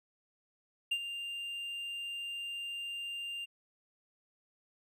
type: tone with ADSR envelope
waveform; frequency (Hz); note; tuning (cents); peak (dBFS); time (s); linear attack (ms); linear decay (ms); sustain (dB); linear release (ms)
triangle; 2794; F7; 0; -26; 0.91-3.46; 9; 62; -10; 23
effects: none